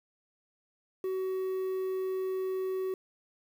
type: tone with quantisation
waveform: triangle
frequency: 376.6 Hz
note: F#4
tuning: 31 cents sharp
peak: -28 dBFS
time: 1.04-2.94 s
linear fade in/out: 2 ms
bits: 9
effects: none